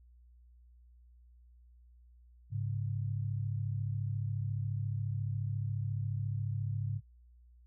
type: tone pair together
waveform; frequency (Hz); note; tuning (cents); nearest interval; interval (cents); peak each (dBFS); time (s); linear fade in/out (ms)
sine; 104.1 / 138.36; G#2 / C#3; +5 / -3; perfect fourth; 492; -34 / -37; 2.5-7.01; 50
effects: noise-tail reverb RT60 0.1 s tail -21 dB re dry + added 60 Hz sine -57 dBFS peak until 7.66 s